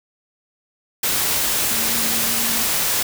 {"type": "tone in noise", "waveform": "sine", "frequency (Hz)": 229.8, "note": "A#3", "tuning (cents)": -25, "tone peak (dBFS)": -31, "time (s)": [1.71, 2.63], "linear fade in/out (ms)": 5, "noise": "white", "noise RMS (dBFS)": -20, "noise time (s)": [1.03, 3.03], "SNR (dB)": -14, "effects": []}